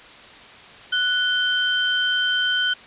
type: tone pair together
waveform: sine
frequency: 1480 / 3109 Hz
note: F#6 / G7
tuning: 0 / -15 cents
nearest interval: octave + minor second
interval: 1285 cents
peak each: -21 dBFS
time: 0.92-2.74 s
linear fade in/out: 10 ms
effects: white hiss -43 dBFS RMS until 2.86 s + resampled to 8000 Hz